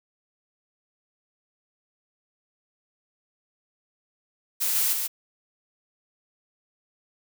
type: noise with echo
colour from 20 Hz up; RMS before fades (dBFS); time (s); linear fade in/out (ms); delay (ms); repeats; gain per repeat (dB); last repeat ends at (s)
blue; -25; 4.6-4.94; 20; 140; 1; -3; 5.08
effects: none